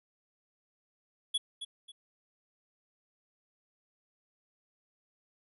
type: tone with echo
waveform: square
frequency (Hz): 3378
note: G#7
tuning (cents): +29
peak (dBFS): -28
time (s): 1.34-1.38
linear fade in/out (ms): 10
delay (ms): 270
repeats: 2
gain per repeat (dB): -10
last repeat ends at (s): 1.92
effects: resampled to 32000 Hz